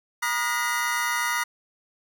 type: tone cluster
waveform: square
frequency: 954 / 1226 / 1437 / 1888 / 2016 Hz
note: A#5 / D#6 / F6 / A#6 / B6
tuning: +40 / -26 / +49 / +22 / +35 cents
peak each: -31 dBFS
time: 0.22-1.44 s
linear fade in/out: 10 ms
effects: none